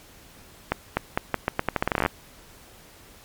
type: accelerating click train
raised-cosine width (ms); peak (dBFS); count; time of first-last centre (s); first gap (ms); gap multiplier
0.5; -6; 18; 0.72-2.061; 250; 0.82
effects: pink hiss -50 dBFS RMS until 3.24 s + MP3 96 kbps